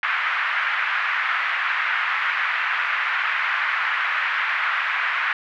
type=band-pass noise; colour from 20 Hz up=pink; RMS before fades=-23 dBFS; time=0.03-5.33 s; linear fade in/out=2 ms; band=1300 to 2200 Hz; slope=24 dB/octave; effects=none